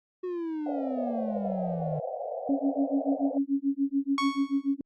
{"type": "exponential sweep", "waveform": "triangle", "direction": "down", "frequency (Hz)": [370, 150], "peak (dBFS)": -28, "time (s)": [0.23, 2], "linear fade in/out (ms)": 10}
{"type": "band-pass noise", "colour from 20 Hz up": "pink", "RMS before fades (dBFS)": -34, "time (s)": [0.66, 3.38], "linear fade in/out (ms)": 2, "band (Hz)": [490, 750], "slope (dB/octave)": 96}
{"type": "tone with tremolo", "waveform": "sine", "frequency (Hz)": 277.2, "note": "C#4", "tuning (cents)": 0, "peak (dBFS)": -21, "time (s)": [2.49, 4.81], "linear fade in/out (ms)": 2, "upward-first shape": "sine", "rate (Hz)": 6.9, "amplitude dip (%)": 100}
{"type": "tone with exponential decay", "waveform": "sawtooth", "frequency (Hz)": 1108.7, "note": "C#6", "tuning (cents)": 0, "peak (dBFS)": -20, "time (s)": [4.18, 4.74], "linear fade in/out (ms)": 1, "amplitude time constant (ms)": 120}
{"effects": ["low-pass 5000 Hz 12 dB/octave", "Opus 48 kbps"]}